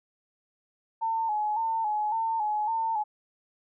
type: tone with vibrato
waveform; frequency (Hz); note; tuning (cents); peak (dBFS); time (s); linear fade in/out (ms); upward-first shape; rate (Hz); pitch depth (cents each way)
sine; 873; A5; -14; -25; 1.01-3.04; 20; square; 1.8; 55
effects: none